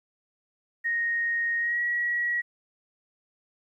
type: tone with pitch glide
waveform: sine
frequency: 1864.7 to 1917.1 Hz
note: A#6 to A#6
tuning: 0 to +48 cents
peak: -24 dBFS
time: 0.84-2.42 s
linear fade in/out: 20 ms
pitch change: +48 cents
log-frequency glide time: 1.59-1.81 s
effects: 11-bit